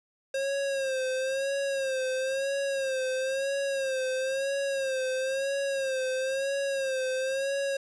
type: tone with vibrato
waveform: square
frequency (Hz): 536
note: C5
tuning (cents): +42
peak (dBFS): -28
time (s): 0.34-7.77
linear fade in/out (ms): 5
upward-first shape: sine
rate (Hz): 1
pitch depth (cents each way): 61
effects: resampled to 22050 Hz + 9-bit